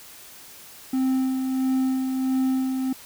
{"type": "tone with tremolo", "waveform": "triangle", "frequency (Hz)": 261.6, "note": "C4", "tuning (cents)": 0, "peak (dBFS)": -17, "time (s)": [0.93, 2.93], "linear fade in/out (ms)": 5, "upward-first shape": "sine", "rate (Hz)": 1.5, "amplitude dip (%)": 40, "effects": ["white hiss -45 dBFS RMS until 3.05 s"]}